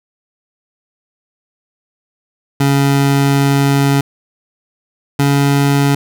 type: tone pair in turn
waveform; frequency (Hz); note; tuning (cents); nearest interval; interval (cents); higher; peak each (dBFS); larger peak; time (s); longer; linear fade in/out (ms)
25% pulse; 139.4 / 140.69; C#3 / C#3; +10 / +26; unison; 16; second; -6; neither; 2.6-4.01 / 5.19-5.95; first; 5
effects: none